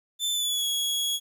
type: tone with pitch glide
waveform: sawtooth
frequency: 3535 to 3337 Hz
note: A7 to G#7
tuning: +7 to +8 cents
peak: -22 dBFS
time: 0.19-1.2 s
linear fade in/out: 50 ms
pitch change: -99 cents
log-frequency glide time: 0.32-0.67 s
effects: 10-bit